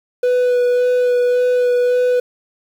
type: tone with vibrato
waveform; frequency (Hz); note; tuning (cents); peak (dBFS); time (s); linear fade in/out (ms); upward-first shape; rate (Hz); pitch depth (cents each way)
triangle; 493.9; B4; 0; -10; 0.23-2.2; 5; sine; 1.8; 13
effects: 7-bit